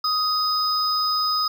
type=tone pair together; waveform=triangle; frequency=1255 / 5020 Hz; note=D#6 / D#8; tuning=+15 / +15 cents; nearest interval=2 octaves; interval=2400 cents; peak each=-21 dBFS; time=0.04-1.48 s; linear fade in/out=5 ms; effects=none